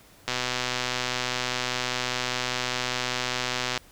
click train, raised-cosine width 0.2 ms, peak -9 dBFS, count 438, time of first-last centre 0.28-3.776 s, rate 125 Hz, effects pink hiss -54 dBFS RMS until 3.91 s

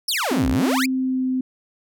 sawtooth exponential two-way sweep, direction down then up, 5650 to 51.8 to 2597 Hz, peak -17 dBFS, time 0.08-0.86 s, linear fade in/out 5 ms, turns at 0.49 s
sine tone with pitch glide, 261.6 to 257.7 Hz, C4 to C4, 0 to -26 cents, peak -19 dBFS, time 0.31-1.41 s, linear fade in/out 5 ms, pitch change -26 cents, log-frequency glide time 0.79-1.28 s
effects none

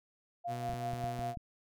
sine tone with tremolo, 698.5 Hz, F5, in tune, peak -34 dBFS, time 0.44-1.37 s, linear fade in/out 20 ms, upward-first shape sine, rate 5.2 Hz, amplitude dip 65%
sawtooth tone, 123 Hz, B2, 7 cents flat, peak -35 dBFS, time 0.47-1.35 s, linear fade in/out 50 ms
clicks, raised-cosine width 5 ms, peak -30 dBFS, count 6, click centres 0.695 / 0.735 / 0.935 / 1.041 / 1.193 / 1.372 s
effects none

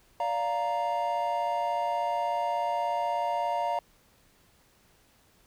triangle chord, Bb major, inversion first, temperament just, 582.7 / 699.2 / 932.3 Hz, D5 / F5 / Bb5, -14 / +2 / 0 cents, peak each -32 / -28 / -28 dBFS, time 0.2-3.79 s, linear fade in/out 2 ms, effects pink hiss -63 dBFS RMS until 5.46 s

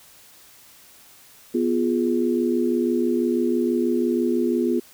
sine chord, F diminished, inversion second, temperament equal, 246.9 / 349.2 / 415.3 Hz, Cb4 / F4 / Ab4, 0 / 0 / 0 cents, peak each -22 / -22 / -26 dBFS, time 1.54-4.8 s, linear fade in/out 10 ms, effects white hiss -50 dBFS RMS until 4.93 s

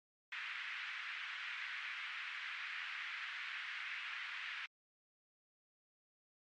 white band-pass noise, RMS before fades -45 dBFS, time 0.32-4.66 s, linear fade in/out 2 ms, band 1500 to 2500 Hz, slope 24 dB/octave, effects MP3 48 kbps

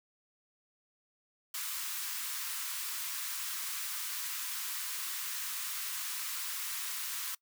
white high-pass noise, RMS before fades -38 dBFS, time 1.54-7.35 s, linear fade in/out 5 ms, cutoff 980 Hz, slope 48 dB/octave, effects noise-tail reverb RT60 0.1 s tail -23 dB re dry

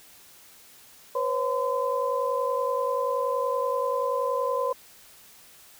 sine tone cluster, 494.5 / 545 / 1021 Hz, B4 / C#5 / C6, +2 / -29 / -43 cents, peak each -28 dBFS, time 1.15-4.73 s, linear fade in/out 5 ms, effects white hiss -52 dBFS RMS until 5.79 s

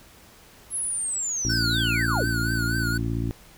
sine linear sweep, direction down, 11070 to 45.69 Hz, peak -25 dBFS, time 0.7-2.28 s, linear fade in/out 50 ms
harmonic tone, 57 Hz, A#1, 38 cents flat, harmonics 1 / 2 / 3 / 4 / 5 / 6, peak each -30 / -27 / -35 / -34 / -32 / -36 dBFS, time 1.45-3.31 s, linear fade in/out 0 ms
square tone with vibrato, 1480 Hz, F#6, in tune, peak -27 dBFS, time 1.49-2.98 s, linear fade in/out 10 ms, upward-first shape triangle, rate 4.1 Hz, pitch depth 96 cents each way
effects pink hiss -51 dBFS RMS until 3.57 s

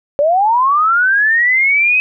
sine linear sweep, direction up, 554.4 to 2550 Hz, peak -9 dBFS, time 0.19-2 s, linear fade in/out 0 ms, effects none

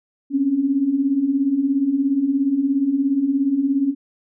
sine beating tone pair, 261.6 / 278.6 Hz, C4 / C#4, 0 / +9 cents, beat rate 17 Hz, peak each -23 / -17 dBFS, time 0.3-3.95 s, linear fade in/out 50 ms, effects none

